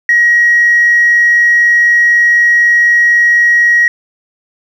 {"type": "tone", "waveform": "sine", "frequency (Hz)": 1898, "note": "A#6", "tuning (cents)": 31, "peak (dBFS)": -4, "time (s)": [0.09, 3.88], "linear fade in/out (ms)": 2, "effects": ["tanh soft clip ceiling -1 dBFS", "7-bit"]}